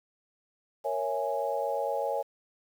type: chord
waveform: sine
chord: A# half-diminished seventh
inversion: none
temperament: equal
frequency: 466.2 / 554.4 / 659.3 / 830.6 Hz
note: A#4 / C#5 / E5 / G#5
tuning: 0 / 0 / 0 / 0 cents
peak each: -35 / -31 / -35 / -33 dBFS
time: 0.84-2.23 s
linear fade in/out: 20 ms
effects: 9-bit